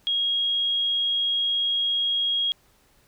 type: tone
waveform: sine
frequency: 3281 Hz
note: G#7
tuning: 22 cents flat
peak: -21 dBFS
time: 0.07-2.52 s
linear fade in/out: 0 ms
effects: pink hiss -61 dBFS RMS until 3.07 s